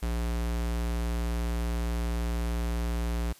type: tone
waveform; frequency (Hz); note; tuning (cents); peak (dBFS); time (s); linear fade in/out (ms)
square; 58.27; A#1; 0; -28; 0.02-3.33; 10
effects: white hiss -55 dBFS RMS until 3.39 s + resampled to 32000 Hz